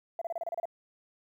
sine tone bursts, 675 Hz, E5, 41 cents sharp, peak -30 dBFS, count 9, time 0.19-0.655 s, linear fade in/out 2 ms, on 25 ms, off 30 ms, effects tanh soft clip ceiling -26 dBFS + 11-bit

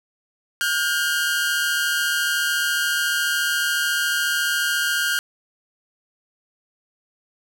sawtooth tone pair together, 1432.9 / 1587 Hz, F6 / G6, +44 / +21 cents, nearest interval major second, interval 177 cents, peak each -19 dBFS, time 0.61-5.19 s, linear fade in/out 0 ms, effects none

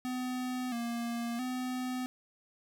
square tone with pitch steps, 252.5 / 234.9 / 253.3 Hz, B3 / A#3 / B3, +39 / +13 / +44 cents, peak -34 dBFS, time 0.05-2.06 s, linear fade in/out 0 ms, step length 670 ms, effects none

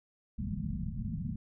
white low-pass noise, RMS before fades -36 dBFS, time 0.38-1.36 s, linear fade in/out 5 ms, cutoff 230 Hz, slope 96 dB/octave, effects none

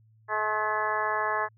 harmonic tone with a mistuned harmonic, 214 Hz, A3, 48 cents flat, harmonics 2 / 3 / 4 / 5 / 6 / 7 / 8 / 9, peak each -36 / -34 / -32 / -30 / -35 / -42 / -31 / -41 dBFS, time 0.28-1.49 s, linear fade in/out 50 ms, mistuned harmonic 9, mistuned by +57 cents, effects added 110 Hz sine -57 dBFS peak until 1.57 s

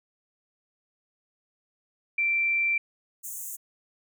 sine tone, 2349 Hz, D7, in tune, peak -22 dBFS, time 2.18-2.78 s, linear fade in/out 5 ms
pink high-pass noise, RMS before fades -37 dBFS, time 3.23-3.57 s, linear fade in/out 20 ms, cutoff 6400 Hz, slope 96 dB/octave
effects none

